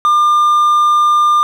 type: tone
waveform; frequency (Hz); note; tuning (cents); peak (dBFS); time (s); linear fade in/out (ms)
triangle; 1200; D6; +37; -6; 0.05-1.43; 0
effects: none